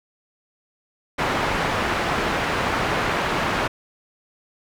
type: low-pass noise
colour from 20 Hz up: white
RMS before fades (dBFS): -23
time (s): 1.18-3.68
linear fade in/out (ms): 10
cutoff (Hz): 1600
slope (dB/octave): 12
effects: none